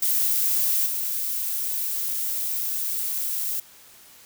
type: noise with level steps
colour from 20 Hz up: violet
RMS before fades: -22 / -27 dBFS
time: 0.02-3.6 s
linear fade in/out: 5 ms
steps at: 0.86 s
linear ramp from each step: 2 ms
effects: white hiss -50 dBFS RMS until 4.25 s